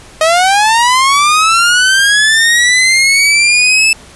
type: linear sweep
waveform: sawtooth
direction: up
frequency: 621 to 2637 Hz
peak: -3 dBFS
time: 0.21-3.93 s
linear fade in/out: 2 ms
effects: pink hiss -37 dBFS RMS until 4.15 s + resampled to 24000 Hz